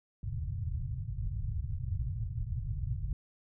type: low-pass noise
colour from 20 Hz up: white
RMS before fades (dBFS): -35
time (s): 0.23-3.13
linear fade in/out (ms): 2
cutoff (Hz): 130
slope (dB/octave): 48
effects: none